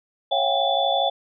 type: tone cluster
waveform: sine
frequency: 551 / 681 / 746 / 798 / 3468 Hz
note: C#5 / F5 / F#5 / G5 / A7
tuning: -11 / -44 / +14 / +31 / -26 cents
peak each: -25 dBFS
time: 0.31-1.1 s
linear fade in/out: 10 ms
effects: none